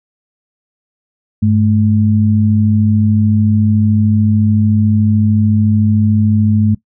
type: tone pair together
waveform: sine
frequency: 101.56 / 215.2 Hz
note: G#2 / A3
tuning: -38 / -38 cents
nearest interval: octave + minor second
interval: 1300 cents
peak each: -11 dBFS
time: 1.42-6.75 s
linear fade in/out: 10 ms
effects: noise-tail reverb RT60 0.1 s tail -19 dB re dry